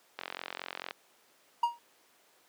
click train, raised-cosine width 0.3 ms, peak -20 dBFS, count 33, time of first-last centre 0.19-0.909 s, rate 44.5 Hz
triangle tone with exponential decay, 946 Hz, A#5, 25 cents sharp, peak -19 dBFS, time 1.63-1.79 s, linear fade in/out 5 ms, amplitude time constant 34 ms
effects pink hiss -64 dBFS RMS until 2.48 s + high-pass 400 Hz 12 dB/octave

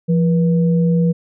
sine tone pair together, 170.52 / 482.3 Hz, F3 / B4, -41 / -41 cents, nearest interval octave + tritone, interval 1800 cents, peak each -12 / -22 dBFS, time 0.08-1.13 s, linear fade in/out 20 ms, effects none

